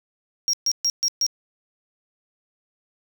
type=tone bursts; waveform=triangle; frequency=5600 Hz; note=F8; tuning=4 cents sharp; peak=-17 dBFS; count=5; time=0.48-1.265 s; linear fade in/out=0 ms; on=53 ms; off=130 ms; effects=none